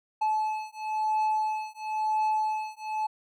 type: beating tone pair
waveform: triangle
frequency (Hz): 863 / 863.98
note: A5 / A5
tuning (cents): -34 / -32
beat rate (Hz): 0.98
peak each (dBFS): -27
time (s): 0.21-3.07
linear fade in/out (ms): 10
effects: none